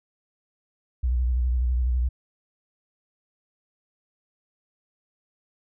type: tone with vibrato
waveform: sine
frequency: 61.74 Hz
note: B1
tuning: in tune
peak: -20 dBFS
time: 1.03-2.09 s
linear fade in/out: 10 ms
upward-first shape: square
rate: 12 Hz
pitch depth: 59 cents each way
effects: none